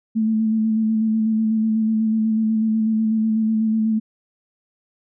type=tone with vibrato; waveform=sine; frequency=220 Hz; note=A3; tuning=in tune; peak=-16 dBFS; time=0.15-4 s; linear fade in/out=20 ms; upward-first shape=square; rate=8.1 Hz; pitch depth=19 cents each way; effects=none